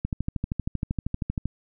click train, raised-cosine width 5 ms, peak -14 dBFS, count 19, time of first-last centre 0.05-1.456 s, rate 12.8 Hz, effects none

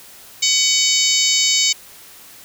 harmonic tone with a mistuned harmonic, 750 Hz, F#5, 23 cents sharp, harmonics 3 / 4 / 5 / 6 / 7 / 8 / 9 / 10, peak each -22 / -22 / -22 / -22 / -22 / -22 / -22 / -22 dBFS, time 0.42-1.73 s, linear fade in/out 10 ms, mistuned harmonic 8, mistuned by +35 cents, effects white hiss -42 dBFS RMS until 2.44 s

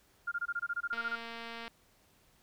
sine tone bursts, 1405 Hz, F6, 10 cents sharp, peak -31 dBFS, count 13, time 0.27-1.157 s, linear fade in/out 10 ms, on 47 ms, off 23 ms
click train, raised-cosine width 0.3 ms, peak -28 dBFS, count 174, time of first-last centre 0.93-1.679 s, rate 231 Hz
effects pink hiss -67 dBFS RMS until 2.42 s

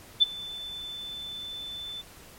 sine tone with ADSR envelope, 3520 Hz, A7, in tune, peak -13 dBFS, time 0.2-2.02 s, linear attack 24 ms, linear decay 20 ms, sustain -22 dB, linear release 16 ms, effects pink hiss -50 dBFS RMS until 2.38 s + MP3 64 kbps

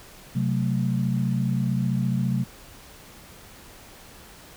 sine chord, F# diminished, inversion second, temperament equal, 130.81 / 185 / 220 Hz, C3 / F#3 / A3, 0 / 0 / 0 cents, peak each -24 / -26 / -28 dBFS, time 0.35-2.44 s, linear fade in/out 10 ms, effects pink hiss -47 dBFS RMS until 4.56 s

